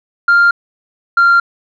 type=tone pair in turn; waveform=sine; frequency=1396.9 / 1386.4 Hz; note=F6 / F6; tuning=0 / -13 cents; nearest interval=unison; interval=13 cents; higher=first; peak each=-4 dBFS; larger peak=neither; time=0.28-0.51 / 1.17-1.4 s; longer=neither; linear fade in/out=5 ms; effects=tanh soft clip ceiling -4 dBFS